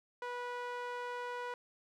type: tone with band-pass filter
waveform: sawtooth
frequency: 489.1 Hz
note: B4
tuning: 17 cents flat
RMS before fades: -41 dBFS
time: 0.22-1.54 s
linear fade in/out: 2 ms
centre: 1100 Hz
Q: 1.1
effects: none